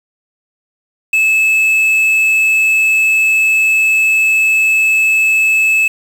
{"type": "tone with quantisation", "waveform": "triangle", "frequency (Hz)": 2607, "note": "E7", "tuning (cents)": -20, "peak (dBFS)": -7, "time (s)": [1.13, 5.88], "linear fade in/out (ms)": 5, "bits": 5, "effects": []}